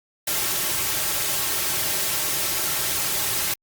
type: noise with comb filter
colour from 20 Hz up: white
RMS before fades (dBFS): -24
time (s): 0.27-3.54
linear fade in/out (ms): 5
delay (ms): 4.1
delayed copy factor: -0.6
effects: Opus 48 kbps